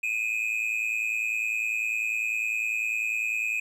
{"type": "tone pair together", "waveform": "triangle", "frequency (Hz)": [2451, 2561], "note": ["D#7", "D#7"], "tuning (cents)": [-27, 49], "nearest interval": "minor second", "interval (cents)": 76, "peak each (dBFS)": -27, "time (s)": [0.03, 3.6], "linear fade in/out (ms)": 5, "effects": []}